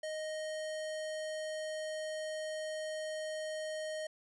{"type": "tone", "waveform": "square", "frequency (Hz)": 622.3, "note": "D#5", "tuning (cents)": 0, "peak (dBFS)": -38, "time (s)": [0.03, 4.07], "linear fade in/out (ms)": 5, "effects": ["resampled to 24000 Hz"]}